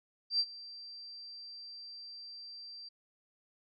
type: tone with ADSR envelope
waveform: sine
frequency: 4700 Hz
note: D8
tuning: 1 cent sharp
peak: -25 dBFS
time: 0.3-2.89 s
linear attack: 95 ms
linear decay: 53 ms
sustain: -20 dB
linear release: 10 ms
effects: none